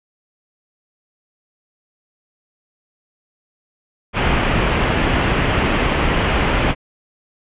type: low-pass noise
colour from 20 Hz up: pink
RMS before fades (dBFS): -17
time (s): 4.13-6.75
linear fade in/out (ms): 50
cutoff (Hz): 3200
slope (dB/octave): 48
effects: resampled to 8000 Hz